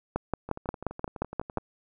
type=two click trains; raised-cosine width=1 ms; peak=-13 / -24 dBFS; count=9 / 14; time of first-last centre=0.16-1.573 / 0.49-1.582 s; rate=5.66 / 11.9 Hz; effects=none